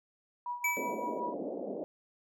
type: tone with tremolo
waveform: sine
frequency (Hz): 971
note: B5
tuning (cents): -30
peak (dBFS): -32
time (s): 0.46-1.34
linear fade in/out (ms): 2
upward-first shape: triangle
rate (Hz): 5.4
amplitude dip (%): 80
type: tone with exponential decay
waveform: square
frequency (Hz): 2300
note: D7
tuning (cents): -37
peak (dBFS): -27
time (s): 0.64-1.2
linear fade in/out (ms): 5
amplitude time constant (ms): 120
type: band-pass noise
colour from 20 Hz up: white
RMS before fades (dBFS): -38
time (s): 0.77-1.84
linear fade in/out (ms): 0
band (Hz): 200 to 650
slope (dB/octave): 48
effects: none